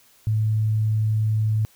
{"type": "tone", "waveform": "sine", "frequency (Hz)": 108.6, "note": "A2", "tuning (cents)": -22, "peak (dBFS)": -18, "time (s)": [0.27, 1.65], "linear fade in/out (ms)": 0, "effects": ["white hiss -56 dBFS RMS until 1.75 s"]}